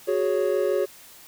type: chord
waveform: triangle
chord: F# suspended second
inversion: none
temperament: just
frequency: 370 / 416.2 / 555 Hz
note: F#4 / G#4 / C#5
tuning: 0 / +4 / +2 cents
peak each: -23 dBFS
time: 0.07-0.86 s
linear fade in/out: 20 ms
effects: white hiss -48 dBFS RMS until 1.27 s